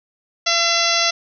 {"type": "harmonic tone", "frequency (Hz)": 678, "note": "E5", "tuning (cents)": 49, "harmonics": [1, 2, 3, 4, 5, 6, 7, 8, 9], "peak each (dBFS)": [-24, -24, -24, -24, -24, -24, -24, -24, -24], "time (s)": [0.46, 1.11], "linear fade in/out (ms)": 10, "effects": []}